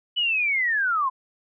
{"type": "linear sweep", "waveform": "sine", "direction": "down", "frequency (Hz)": [2988, 1000], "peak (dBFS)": -20, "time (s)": [0.16, 1.1], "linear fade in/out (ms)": 20, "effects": []}